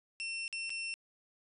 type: tone with dropouts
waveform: sawtooth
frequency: 2700 Hz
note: E7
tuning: 41 cents sharp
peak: -33 dBFS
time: 0.2-0.94 s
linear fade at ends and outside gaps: 0 ms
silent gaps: 0.479-0.527 / 0.695-0.703 s
effects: resampled to 22050 Hz + 11-bit